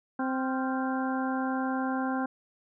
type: harmonic tone with a mistuned harmonic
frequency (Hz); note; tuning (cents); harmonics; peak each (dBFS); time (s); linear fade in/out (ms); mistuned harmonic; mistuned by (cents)
261.6; C4; 0; 1 / 2 / 3 / 4 / 5 / 6; -29 / -38 / -34 / -38 / -39 / -40; 0.19-2.26; 5; 5; +100
effects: none